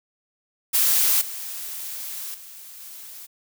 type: noise with level steps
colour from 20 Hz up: blue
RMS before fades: -19 / -33 / -42 / -40 dBFS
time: 0.73-3.27 s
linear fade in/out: 20 ms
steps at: 1.21 / 2.34 / 2.8 s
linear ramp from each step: 5 ms
effects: none